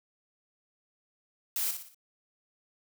blue noise with echo, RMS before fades -31 dBFS, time 1.56-1.71 s, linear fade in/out 2 ms, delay 59 ms, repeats 4, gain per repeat -7 dB, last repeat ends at 1.946 s, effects none

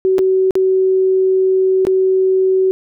sine tone with dropouts, 377.6 Hz, F#4, 35 cents sharp, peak -10 dBFS, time 0.05-2.71 s, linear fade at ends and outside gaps 0 ms, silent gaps 0.183-0.19 / 0.508-0.554 / 1.851-1.869 s, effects none

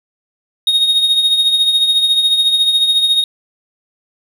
triangle tone with tremolo, 3729 Hz, A#7, in tune, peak -6 dBFS, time 0.67-3.24 s, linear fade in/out 2 ms, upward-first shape triangle, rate 14 Hz, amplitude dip 60%, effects none

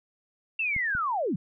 sine linear sweep, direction down, 2722 to 138.59 Hz, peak -25 dBFS, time 0.59-1.36 s, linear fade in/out 5 ms
clicks, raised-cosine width 5 ms, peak -26 dBFS, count 2, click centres 0.764 / 0.951 s
effects none

